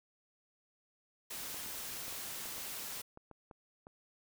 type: noise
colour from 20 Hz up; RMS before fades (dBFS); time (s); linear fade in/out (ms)
white; -43; 1.3-3.02; 10
type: clicks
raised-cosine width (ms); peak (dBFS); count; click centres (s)
1; -37; 10; 1.544 / 1.662 / 2.081 / 2.126 / 2.457 / 2.581 / 3.174 / 3.313 / 3.512 / 3.869
effects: none